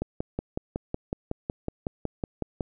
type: click train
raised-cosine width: 2 ms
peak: -15 dBFS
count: 15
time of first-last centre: 0.02-2.608 s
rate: 5.41 Hz
effects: none